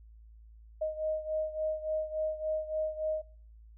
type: beating tone pair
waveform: sine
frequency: 622.3 / 625.8 Hz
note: D#5 / D#5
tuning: 0 / +10 cents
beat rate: 3.5 Hz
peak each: -32 / -36 dBFS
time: 0.81-3.22 s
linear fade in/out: 10 ms
effects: noise-tail reverb RT60 0.5 s tail -24 dB re dry + added 55 Hz sine -51 dBFS peak until 3.77 s